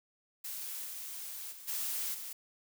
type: noise with level steps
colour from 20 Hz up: blue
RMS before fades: -41 / -43 / -50 / -36 / -43 dBFS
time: 0.44-2.33 s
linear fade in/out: 5 ms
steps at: 0.84 / 1.51 / 1.67 / 2.13 s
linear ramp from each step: 20 ms
effects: none